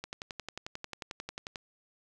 click train, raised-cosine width 0.2 ms, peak -21 dBFS, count 18, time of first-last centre 0.04-1.558 s, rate 11.2 Hz, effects none

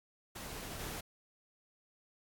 pink noise with level steps, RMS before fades -45 / -43 dBFS, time 0.35-1.01 s, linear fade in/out 10 ms, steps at 0.79 s, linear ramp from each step 5 ms, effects AAC 64 kbps

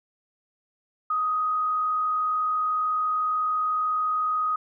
sine tone with frequency modulation, 1251 Hz, D#6, 9 cents sharp, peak -22 dBFS, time 1.1-4.56 s, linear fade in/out 5 ms, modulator 46.1 Hz, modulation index 0.27, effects none

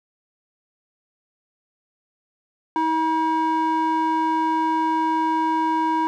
square tone with band-pass filter, 319.6 Hz, D#4, 47 cents sharp, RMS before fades -21 dBFS, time 2.76-6.07 s, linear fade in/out 0 ms, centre 780 Hz, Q 8.2, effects none

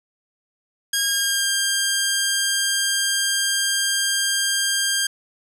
10% pulse tone with pitch glide, 1627 to 1600 Hz, G#6 to G6, -36 to +35 cents, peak -10 dBFS, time 0.93-5.07 s, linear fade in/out 5 ms, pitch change -29 cents, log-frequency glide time 1.05-1.49 s, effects none

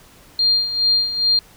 sine tone with tremolo, 4200 Hz, C8, 6 cents sharp, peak -12 dBFS, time 0.39-1.39 s, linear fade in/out 2 ms, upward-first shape sine, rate 2.4 Hz, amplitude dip 70%, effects pink hiss -48 dBFS RMS until 1.56 s

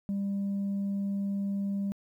sine tone, 198.7 Hz, G3, 24 cents sharp, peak -26 dBFS, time 0.09-1.92 s, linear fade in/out 0 ms, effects tanh soft clip ceiling -27 dBFS + 11-bit

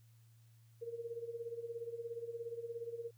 sine tone with tremolo, 466.2 Hz, A#4, in tune, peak -38 dBFS, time 0.81-3.11 s, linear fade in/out 20 ms, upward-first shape sine, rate 17 Hz, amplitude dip 75%, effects added 114 Hz sine -61 dBFS peak until 3.17 s + white hiss -75 dBFS RMS until 3.17 s

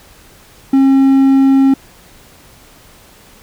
triangle tone, 270 Hz, C#4, 45 cents flat, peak -4 dBFS, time 0.73-1.74 s, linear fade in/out 5 ms, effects pink hiss -43 dBFS RMS until 3.42 s

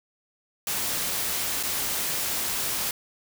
white noise with dropouts, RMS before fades -28 dBFS, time 0.67-2.91 s, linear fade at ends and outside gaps 2 ms, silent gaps 1.629-1.634 s, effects none

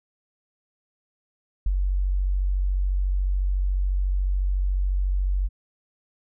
sine tone with ADSR envelope, 47 Hz, F#1, 28 cents sharp, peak -18 dBFS, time 1.66-5.49 s, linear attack 4 ms, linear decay 50 ms, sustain -2 dB, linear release 34 ms, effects none

